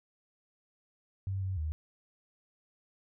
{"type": "tone with pitch steps", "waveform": "sine", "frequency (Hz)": [96.6, 94.7, 77.6], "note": ["G2", "F#2", "D#2"], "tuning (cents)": [-25, 41, -4], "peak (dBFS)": -31, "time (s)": [1.27, 1.72], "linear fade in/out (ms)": 0, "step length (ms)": 150, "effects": []}